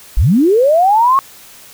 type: linear sweep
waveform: sine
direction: up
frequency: 34.65 to 1108.7 Hz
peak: -7 dBFS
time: 0.17-1.19 s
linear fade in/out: 0 ms
effects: white hiss -39 dBFS RMS until 1.73 s